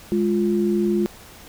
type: tone pair together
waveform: sine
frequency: 207.7 / 349.3 Hz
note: G#3 / F4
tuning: 0 / 0 cents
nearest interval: major sixth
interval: 900 cents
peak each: -20 dBFS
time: 0.12-1.06 s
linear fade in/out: 0 ms
effects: pink hiss -44 dBFS RMS until 1.48 s